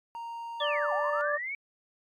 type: tone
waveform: triangle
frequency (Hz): 930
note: A#5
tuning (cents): -4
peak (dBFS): -34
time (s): 0.15-1.21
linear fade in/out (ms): 0
type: harmonic tone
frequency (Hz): 587.3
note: D5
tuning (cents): 0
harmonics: 1 / 2 / 3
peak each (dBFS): -29 / -32 / -34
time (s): 0.6-1.38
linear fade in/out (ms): 20
type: linear two-way sweep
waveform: sine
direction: down then up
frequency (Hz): 3520 to 698.5 to 2295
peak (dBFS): -32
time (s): 0.6-1.55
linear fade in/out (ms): 2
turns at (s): 0.93
effects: MP3 64 kbps